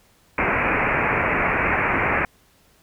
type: low-pass noise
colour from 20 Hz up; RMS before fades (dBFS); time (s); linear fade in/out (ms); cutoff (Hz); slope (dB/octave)
white; -21; 0.38-2.25; 2; 2500; 96
effects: pink hiss -58 dBFS RMS until 2.82 s